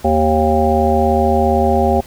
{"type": "harmonic tone with a mistuned harmonic", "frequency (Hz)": 77.78, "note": "D#2", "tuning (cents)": 0, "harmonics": [1, 3, 5, 7, 9, 10], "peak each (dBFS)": [-18, -18, -18, -18, -18, -18], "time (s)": [0.04, 2.01], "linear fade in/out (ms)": 10, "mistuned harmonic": 10, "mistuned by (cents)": 43, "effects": ["pink hiss -40 dBFS RMS until 2.06 s"]}